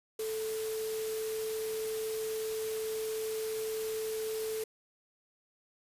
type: tone in noise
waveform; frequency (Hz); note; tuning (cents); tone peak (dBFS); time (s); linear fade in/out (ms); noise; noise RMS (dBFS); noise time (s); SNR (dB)
sine; 438.7; A4; -5; -33; 0.19-4.64; 5; white; -43; 0.19-4.64; +7
effects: resampled to 32000 Hz